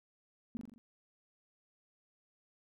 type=tone with echo; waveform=sine; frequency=233.1 Hz; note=A#3; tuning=in tune; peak=-36 dBFS; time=0.55-0.57 s; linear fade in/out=0 ms; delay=42 ms; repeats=5; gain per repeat=-4 dB; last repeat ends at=0.78 s; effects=none